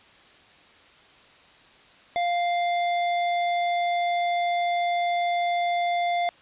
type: tone with hard clipping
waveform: sine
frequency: 698.5 Hz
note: F5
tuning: in tune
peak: -24 dBFS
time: 2.16-6.29 s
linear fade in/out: 0 ms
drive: 17 dB
effects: white hiss -53 dBFS RMS until 6.41 s + resampled to 8000 Hz